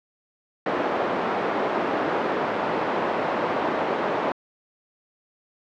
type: band-pass noise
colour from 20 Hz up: white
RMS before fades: -25 dBFS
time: 0.66-4.32 s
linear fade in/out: 2 ms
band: 280 to 850 Hz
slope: 12 dB/octave
effects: low-pass 4000 Hz 12 dB/octave